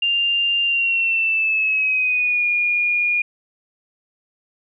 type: tone with pitch glide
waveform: sine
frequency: 2794 to 2432 Hz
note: F7 to D#7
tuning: 0 to -40 cents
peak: -16 dBFS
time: 0.02-3.22 s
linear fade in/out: 5 ms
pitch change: -240 cents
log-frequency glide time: 0.64-2.46 s
effects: none